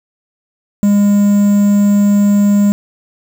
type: tone with quantisation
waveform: triangle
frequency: 203.6 Hz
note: G#3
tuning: 34 cents flat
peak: -5 dBFS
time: 0.83-2.72 s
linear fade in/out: 0 ms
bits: 5
effects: none